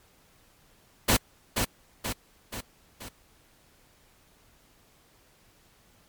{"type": "noise with echo", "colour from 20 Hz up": "pink", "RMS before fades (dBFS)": -21, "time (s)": [1.08, 1.17], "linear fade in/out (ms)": 10, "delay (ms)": 480, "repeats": 4, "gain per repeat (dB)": -5, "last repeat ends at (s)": 3.09, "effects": ["pink hiss -61 dBFS RMS until 6.08 s", "MP3 96 kbps"]}